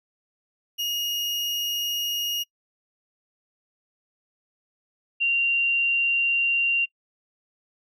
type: tone pair in turn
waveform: 35% pulse / sine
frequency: 2867 / 2768 Hz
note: F7 / F7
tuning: +45 / -16 cents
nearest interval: minor second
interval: 61 cents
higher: first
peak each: -23 / -19 dBFS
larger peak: second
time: 0.78-2.44 / 5.2-6.86 s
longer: neither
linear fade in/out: 20 ms
effects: noise-tail reverb RT60 0.1 s tail -25 dB re dry